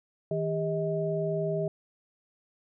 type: tone cluster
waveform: sine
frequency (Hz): 159.4 / 402 / 632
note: D#3 / G4 / D#5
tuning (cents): +42 / +44 / +27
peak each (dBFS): -31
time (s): 0.31-1.68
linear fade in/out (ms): 2
effects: none